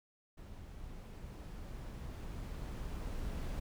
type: noise with level ramp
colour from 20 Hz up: brown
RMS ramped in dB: -50 to -39 dBFS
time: 0.37-3.6 s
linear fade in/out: 10 ms
effects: none